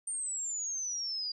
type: exponential sweep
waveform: sine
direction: down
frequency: 8900 to 4793 Hz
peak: -33 dBFS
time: 0.07-1.32 s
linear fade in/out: 5 ms
effects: none